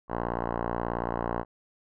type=tone with low-pass filter; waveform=5% pulse; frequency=58.5 Hz; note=A#1; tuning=7 cents sharp; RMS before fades=-31 dBFS; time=0.08-1.45 s; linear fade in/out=50 ms; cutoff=1100 Hz; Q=9.7; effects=none